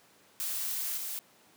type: noise with level steps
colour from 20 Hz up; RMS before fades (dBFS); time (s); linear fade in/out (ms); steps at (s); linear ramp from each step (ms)
blue; -34 / -37; 0.4-1.19; 0; 0.97; 5
effects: pink hiss -61 dBFS RMS until 1.56 s + high-pass 200 Hz 12 dB/octave